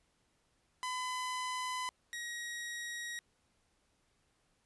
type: tone pair in turn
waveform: sawtooth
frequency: 1009 / 1895.4 Hz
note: B5 / A#6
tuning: +37 / +28 cents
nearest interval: major seventh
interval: 1091 cents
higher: second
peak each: -32 / -36 dBFS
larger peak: first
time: 0.83-1.89 / 2.13-3.19 s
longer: neither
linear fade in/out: 0 ms
effects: pink hiss -75 dBFS RMS until 4.65 s + resampled to 24000 Hz